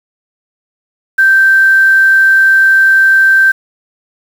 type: tone with quantisation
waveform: sine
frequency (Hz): 1563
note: G6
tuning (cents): -6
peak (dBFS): -4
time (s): 1.18-3.52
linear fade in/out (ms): 10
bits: 5
effects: none